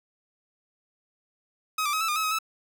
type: tone with pitch steps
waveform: sawtooth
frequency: 1267 / 1175 / 1272 / 1317 / 1213 / 1289 / 1266 / 1305 Hz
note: D#6 / D6 / D#6 / E6 / D#6 / E6 / D#6 / E6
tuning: +31 / +1 / +38 / -2 / -44 / -39 / +30 / -18 cents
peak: -21 dBFS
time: 1.78-2.388 s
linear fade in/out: 5 ms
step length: 76 ms
effects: none